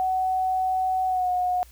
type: tone with pitch glide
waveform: sine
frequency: 749 to 725.6 Hz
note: F#5 to F#5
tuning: +21 to -34 cents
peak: -21 dBFS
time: 0-1.63 s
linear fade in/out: 0 ms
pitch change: -55 cents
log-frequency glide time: 1.06-1.3 s
effects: added 60 Hz sine -48 dBFS peak until 1.71 s + white hiss -55 dBFS RMS until 1.71 s